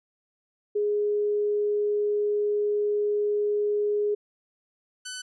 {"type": "tone pair in turn", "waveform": ["sine", "10% pulse"], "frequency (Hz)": [415.3, 1501.5], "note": ["G#4", "F#6"], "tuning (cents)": [0, 25], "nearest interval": "octave + minor seventh", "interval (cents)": 2225, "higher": "second", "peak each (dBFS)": [-22, -26], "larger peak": "first", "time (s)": [[0.75, 4.15], [5.05, 5.22]], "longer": "first", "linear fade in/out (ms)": 10, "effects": ["resampled to 24000 Hz"]}